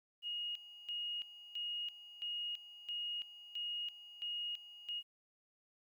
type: tone with tremolo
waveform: sine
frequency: 2872 Hz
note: F7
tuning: 48 cents sharp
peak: -38 dBFS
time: 0.22-5.03 s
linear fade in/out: 50 ms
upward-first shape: square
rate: 1.5 Hz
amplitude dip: 80%
effects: 12-bit